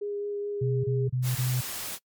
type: tone with vibrato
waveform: sine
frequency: 409 Hz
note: G#4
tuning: 26 cents flat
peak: -29 dBFS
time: 0.01-1.08 s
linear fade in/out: 10 ms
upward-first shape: sine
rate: 4.7 Hz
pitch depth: 9 cents each way
type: tone bursts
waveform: sine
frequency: 126.6 Hz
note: B2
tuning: 43 cents sharp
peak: -24 dBFS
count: 4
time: 0.61-1.611 s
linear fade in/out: 10 ms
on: 230 ms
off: 27 ms
type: noise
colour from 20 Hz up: white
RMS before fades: -35 dBFS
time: 1.22-1.99 s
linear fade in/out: 50 ms
effects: noise-tail reverb RT60 0.1 s tail -25 dB re dry + MP3 96 kbps